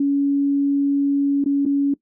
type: tone with dropouts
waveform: sine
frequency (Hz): 281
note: C#4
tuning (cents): +24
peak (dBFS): -15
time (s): 0-1.94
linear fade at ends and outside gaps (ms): 5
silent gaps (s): 1.442-1.459 / 1.654-1.66
effects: noise-tail reverb RT60 0.1 s tail -20 dB re dry